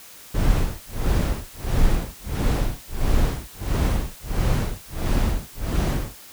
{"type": "noise with tremolo", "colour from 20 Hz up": "brown", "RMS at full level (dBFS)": -18, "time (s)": [0.34, 6.18], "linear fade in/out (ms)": 10, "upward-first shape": "sine", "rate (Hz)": 1.5, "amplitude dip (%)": 100, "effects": ["white hiss -44 dBFS RMS until 6.32 s"]}